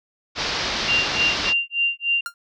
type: low-pass noise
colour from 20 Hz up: white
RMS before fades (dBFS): -25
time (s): 0.35-1.54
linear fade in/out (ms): 50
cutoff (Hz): 5400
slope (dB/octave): 48
type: tone with tremolo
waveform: sine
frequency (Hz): 2780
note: F7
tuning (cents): -9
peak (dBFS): -16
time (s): 0.88-2.21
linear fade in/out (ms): 5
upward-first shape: sine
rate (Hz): 3.4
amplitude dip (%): 100
type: tone with exponential decay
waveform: 45% pulse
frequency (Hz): 1396.9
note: F6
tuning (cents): 0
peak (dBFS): -22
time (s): 2.26-2.34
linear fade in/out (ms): 1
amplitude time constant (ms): 17
effects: none